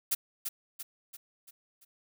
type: noise with echo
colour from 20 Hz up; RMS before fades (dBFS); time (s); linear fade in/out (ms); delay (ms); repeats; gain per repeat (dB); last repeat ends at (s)
blue; -28; 0.11-0.15; 10; 340; 5; -6; 1.85
effects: none